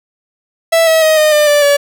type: tone with pitch steps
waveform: 45% pulse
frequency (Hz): 659.3 / 643.9 / 628.8 / 614.1 / 599.7 / 585.7 / 572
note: E5 / E5 / D#5 / D#5 / D5 / D5 / D5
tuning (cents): 0 / -41 / +18 / -23 / +36 / -5 / -46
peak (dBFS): -7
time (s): 0.72-1.77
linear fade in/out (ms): 10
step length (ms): 150
effects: none